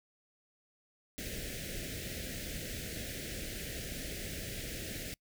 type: band-stop noise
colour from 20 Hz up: pink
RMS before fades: -41 dBFS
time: 1.18-5.14 s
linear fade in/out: 0 ms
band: 640 to 1600 Hz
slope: 48 dB/octave
effects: noise-tail reverb RT60 0.1 s tail -26 dB re dry